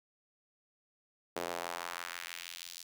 sawtooth tone with high-pass filter sweep, 86.2 Hz, F2, 22 cents flat, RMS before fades -42 dBFS, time 1.36-2.83 s, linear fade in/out 5 ms, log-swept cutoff 450 to 4900 Hz, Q 1.3, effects none

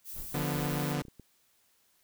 violet noise, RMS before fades -42 dBFS, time 0.04-0.96 s, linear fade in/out 50 ms
brown noise with tremolo, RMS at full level -43 dBFS, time 0.13-0.81 s, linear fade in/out 50 ms, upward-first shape triangle, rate 4.9 Hz, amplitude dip 85%
sawtooth chord, B diminished, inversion first, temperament equal, 146.83 / 174.61 / 246.9 Hz, D3 / F3 / B3, 0 / 0 / 0 cents, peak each -28 / -33 / -33 dBFS, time 0.34-1.02 s, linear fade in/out 5 ms
clicks, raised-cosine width 3 ms, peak -35 dBFS, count 9, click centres 0.611 / 0.655 / 0.833 / 0.916 / 0.973 / 1.02 / 1.052 / 1.083 / 1.197 s
effects white hiss -69 dBFS RMS until 2.03 s

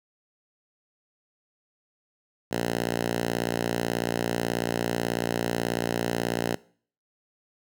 5% pulse tone with high-pass filter, 58.27 Hz, A#1, in tune, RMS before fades -28 dBFS, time 2.51-6.56 s, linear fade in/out 10 ms, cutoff 140 Hz, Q 0.82, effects noise-tail reverb RT60 0.5 s tail -22 dB re dry

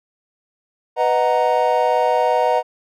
triangle chord, B major seventh, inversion none, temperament equal with one note detuned, 496.5 / 622.3 / 740 / 932.3 Hz, B4 / D#5 / F#5 / A#5, +9 / 0 / 0 / 0 cents, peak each -18 dBFS, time 0.96-2.63 s, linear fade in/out 50 ms, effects none

